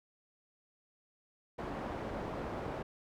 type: low-pass noise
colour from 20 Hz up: white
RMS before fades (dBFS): -40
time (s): 1.58-2.83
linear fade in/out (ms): 10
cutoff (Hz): 720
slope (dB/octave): 12
effects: none